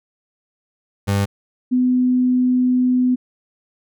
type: tone pair in turn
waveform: 30% pulse / sine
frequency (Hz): 100 / 251.5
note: G2 / B3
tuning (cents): +35 / +32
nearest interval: octave + major third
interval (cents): 1597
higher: second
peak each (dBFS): -13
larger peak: neither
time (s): 1.07-1.26 / 1.71-3.16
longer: second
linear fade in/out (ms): 20
effects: none